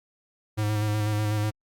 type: tone with vibrato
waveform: square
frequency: 106 Hz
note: G#2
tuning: 36 cents sharp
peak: -24 dBFS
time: 0.57-1.51 s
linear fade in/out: 20 ms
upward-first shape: square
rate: 8.1 Hz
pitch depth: 21 cents each way
effects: Opus 48 kbps